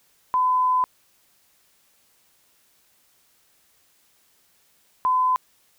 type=tone pair in turn; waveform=sine; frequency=1011 / 1015.4 Hz; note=B5 / B5; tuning=+40 / +48 cents; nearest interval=unison; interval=8 cents; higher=second; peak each=-17 dBFS; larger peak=neither; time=0.34-0.84 / 5.05-5.36 s; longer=first; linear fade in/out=0 ms; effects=white hiss -62 dBFS RMS until 5.78 s